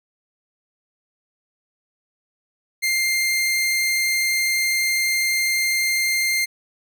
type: tone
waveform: sawtooth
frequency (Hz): 2104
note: C7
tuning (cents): +9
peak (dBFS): -15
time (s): 2.82-6.46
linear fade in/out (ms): 20
effects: none